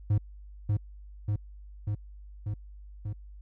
triangle tone with echo, 104 Hz, G#2, 3 cents sharp, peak -19 dBFS, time 0.1-0.18 s, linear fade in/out 5 ms, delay 590 ms, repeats 5, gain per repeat -2 dB, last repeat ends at 3.13 s, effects added 50 Hz sine -44 dBFS peak until 3.41 s

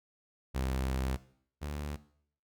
sawtooth tone pair in turn, 65.41 / 73.4 Hz, C2 / D2, 0 / 0 cents, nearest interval major second, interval 200 cents, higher second, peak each -27 / -32 dBFS, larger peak first, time 0.54-1.17 / 1.61-1.97 s, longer first, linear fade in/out 20 ms, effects noise-tail reverb RT60 0.6 s tail -17 dB re dry

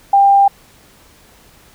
sine tone, 795 Hz, G5, 24 cents sharp, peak -6 dBFS, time 0.13-0.48 s, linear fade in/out 5 ms, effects pink hiss -47 dBFS RMS until 1.74 s

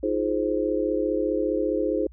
sine chord, F minor seventh, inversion third, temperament just, 314.3 / 349.2 / 419.1 / 523.8 Hz, Eb4 / F4 / Ab4 / C5, +18 / 0 / +16 / +2 cents, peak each -27 / -29 / -27 / -27 dBFS, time 0.03-2.07 s, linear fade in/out 5 ms, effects added 60 Hz sine -44 dBFS peak until 2.12 s

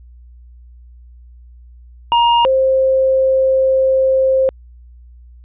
square / sine tone pair in turn, 943 / 527.9 Hz, A#5 / C5, +20 / +15 cents, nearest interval minor seventh, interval 1005 cents, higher first, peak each -10 dBFS, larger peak neither, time 2.12-2.45 / 2.45-4.49 s, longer second, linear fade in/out 0 ms, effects added 60 Hz sine -38 dBFS peak until 5.44 s + resampled to 8000 Hz

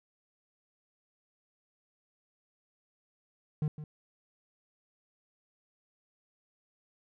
triangle tone with echo, 151.5 Hz, D#3, 46 cents flat, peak -25 dBFS, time 3.62-3.68 s, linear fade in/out 2 ms, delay 160 ms, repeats 1, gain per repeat -12 dB, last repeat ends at 3.84 s, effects none

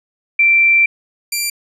sine / 10% pulse tone pair in turn, 2349 / 2363 Hz, D7 / D7, 0 / +10 cents, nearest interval unison, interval 10 cents, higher second, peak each -8 dBFS, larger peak neither, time 0.39-0.86 / 1.32-1.5 s, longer first, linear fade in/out 5 ms, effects resampled to 32000 Hz

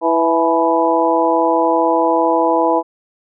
harmonic tone with a mistuned harmonic, 164.81 Hz, E3, in tune, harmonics 2 / 3 / 4 / 5 / 6, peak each -18 / -18 / -18 / -18 / -18 dBFS, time 0.01-2.83 s, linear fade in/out 50 ms, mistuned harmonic 5, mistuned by +46 cents, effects none

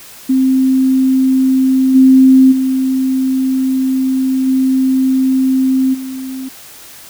sine tone with level steps, 262.3 Hz, C4, 4 cents sharp, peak -8 / -3 / -11 / -9 / -21 dBFS, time 0.29-6.49 s, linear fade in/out 10 ms, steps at 1.94 / 2.51 / 4.46 / 5.93 s, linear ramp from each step 20 ms, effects white hiss -36 dBFS RMS until 7.09 s

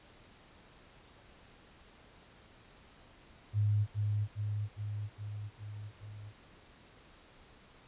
sine tone with echo, 104.3 Hz, G#2, 8 cents sharp, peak -26 dBFS, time 3.53-3.87 s, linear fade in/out 50 ms, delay 410 ms, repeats 6, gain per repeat -3 dB, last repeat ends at 6.33 s, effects pink hiss -59 dBFS RMS until 7.87 s + resampled to 8000 Hz

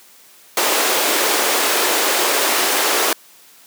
pink high-pass noise, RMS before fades -17 dBFS, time 0.57-3.13 s, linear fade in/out 2 ms, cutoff 340 Hz, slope 24 dB/octave, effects white hiss -47 dBFS RMS until 3.66 s + high-pass 200 Hz 12 dB/octave

